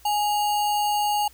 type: tone with sample-and-hold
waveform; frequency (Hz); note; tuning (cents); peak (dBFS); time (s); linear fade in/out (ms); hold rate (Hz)
sine; 830.6; G#5; 0; -20; 0.05-1.28; 5; 3675
effects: added 60 Hz sine -53 dBFS peak until 1.33 s + white hiss -54 dBFS RMS until 1.33 s